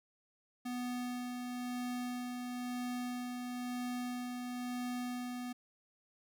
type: tone with tremolo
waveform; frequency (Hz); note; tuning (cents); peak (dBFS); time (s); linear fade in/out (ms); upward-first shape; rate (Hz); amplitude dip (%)
square; 246.9; B3; 0; -37; 0.65-5.53; 10; sine; 1; 30
effects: none

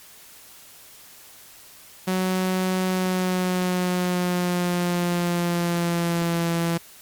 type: tone with pitch glide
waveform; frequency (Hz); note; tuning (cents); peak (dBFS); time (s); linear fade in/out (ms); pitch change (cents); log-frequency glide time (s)
sawtooth; 185.8 to 168.42; F#3 to E3; +7 to +37; -17; 2.07-6.78; 10; -170; 2.86-6.5
effects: white hiss -47 dBFS RMS until 7.01 s + MP3 96 kbps

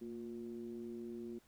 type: ring-modulated tone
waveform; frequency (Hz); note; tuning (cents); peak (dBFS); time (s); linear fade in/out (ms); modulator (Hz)
triangle; 62.1; B1; +10; -38; 0.01-1.39; 10; 293
effects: pink hiss -70 dBFS RMS until 1.47 s

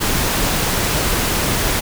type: noise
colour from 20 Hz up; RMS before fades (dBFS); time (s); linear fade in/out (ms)
pink; -18; 0-1.81; 20
effects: none

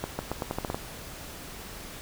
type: accelerating click train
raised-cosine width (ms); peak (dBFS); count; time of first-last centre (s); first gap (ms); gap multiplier
1; -15; 9; 0.04-0.745; 150; 0.84
effects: pink hiss -42 dBFS RMS until 2.01 s

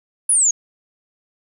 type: exponential sweep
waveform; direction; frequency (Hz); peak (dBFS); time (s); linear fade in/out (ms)
sine; down; 10548 to 6450; -12; 0.29-0.51; 5
effects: 9-bit

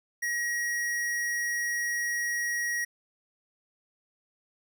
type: tone with hard clipping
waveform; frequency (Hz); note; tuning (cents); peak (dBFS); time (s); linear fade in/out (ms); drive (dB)
sine; 1900; A#6; +33; -29; 0.22-2.85; 10; 16
effects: none

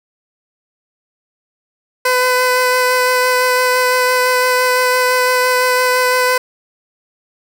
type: tone with vibrato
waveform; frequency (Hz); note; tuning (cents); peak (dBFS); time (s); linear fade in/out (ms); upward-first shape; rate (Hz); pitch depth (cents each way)
15% pulse; 504; B4; +35; -5; 2.05-6.38; 5; sine; 5.9; 11
effects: none

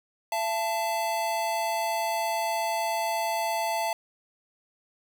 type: tone pair together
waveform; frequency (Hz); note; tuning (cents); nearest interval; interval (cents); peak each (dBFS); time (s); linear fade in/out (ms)
square; 676.8 / 880; E5 / A5; +45 / 0; perfect fourth; 455; -30 / -29; 0.32-3.93; 2
effects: none

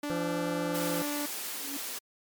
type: tone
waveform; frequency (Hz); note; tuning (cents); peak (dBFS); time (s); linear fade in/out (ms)
sawtooth; 292.2; D4; -9; -28; 0.03-1.26; 5
type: harmonic tone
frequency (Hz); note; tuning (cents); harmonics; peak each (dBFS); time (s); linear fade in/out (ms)
170.8; F3; -38; 1 / 2 / 3 / 4 / 5 / 7 / 8 / 9; -36 / -41 / -34 / -48 / -45 / -46 / -46 / -48; 0.1-1.02; 0
type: high-pass noise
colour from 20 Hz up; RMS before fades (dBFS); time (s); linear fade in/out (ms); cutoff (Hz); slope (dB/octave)
white; -37; 0.74-1.99; 10; 210; 24
type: tone with exponential growth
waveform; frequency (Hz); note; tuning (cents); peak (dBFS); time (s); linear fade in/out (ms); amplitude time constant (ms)
sine; 281.2; C#4; +25; -34; 1.43-1.77; 5; 73
effects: MP3 96 kbps

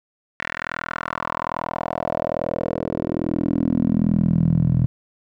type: tone with band-pass filter sweep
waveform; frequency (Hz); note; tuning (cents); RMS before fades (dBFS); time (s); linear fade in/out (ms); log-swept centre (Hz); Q
10% pulse; 41.2; E1; 0; -22; 0.4-4.86; 0; 1900 to 130; 3.2
effects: none

